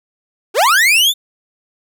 40% pulse linear sweep, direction up, 340 to 3629 Hz, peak -8 dBFS, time 0.54-1.14 s, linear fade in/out 50 ms, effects none

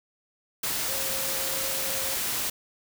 sine tone in noise, 537 Hz, C5, 45 cents sharp, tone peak -38 dBFS, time 0.88-2.15 s, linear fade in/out 5 ms, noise white, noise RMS -29 dBFS, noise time 0.63-2.5 s, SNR -12 dB, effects none

